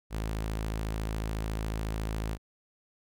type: tone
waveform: sawtooth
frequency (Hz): 54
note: A1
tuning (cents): -32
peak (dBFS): -27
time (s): 0.1-2.38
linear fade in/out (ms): 50
effects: none